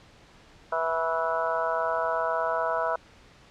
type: harmonic tone with a mistuned harmonic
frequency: 163.8 Hz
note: E3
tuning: 11 cents flat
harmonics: 3 / 4 / 5 / 6 / 7 / 8 / 9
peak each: -34 / -28 / -39 / -30 / -39 / -32 / -35 dBFS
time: 0.72-2.96 s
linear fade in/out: 5 ms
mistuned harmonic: 7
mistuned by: -37 cents
effects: pink hiss -54 dBFS RMS until 3.5 s + low-pass 5000 Hz 12 dB/octave